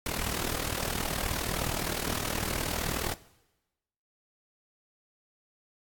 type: noise with amplitude modulation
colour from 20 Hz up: pink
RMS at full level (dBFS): -29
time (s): 0.06-3.14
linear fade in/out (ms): 2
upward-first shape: sine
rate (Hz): 39.3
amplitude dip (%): 80
effects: noise-tail reverb RT60 1.0 s tail -19 dB re dry + AAC 64 kbps